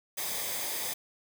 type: noise with comb filter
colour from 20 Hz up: white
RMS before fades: -34 dBFS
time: 0.17-0.94 s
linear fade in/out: 10 ms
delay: 0.71 ms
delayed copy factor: -0.55
effects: none